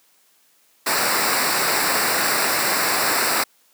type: noise with comb filter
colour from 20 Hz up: pink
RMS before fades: -20 dBFS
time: 0.86-3.44 s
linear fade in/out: 10 ms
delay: 0.31 ms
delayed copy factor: -0.75
effects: white hiss -59 dBFS RMS until 3.73 s + high-pass 200 Hz 12 dB/octave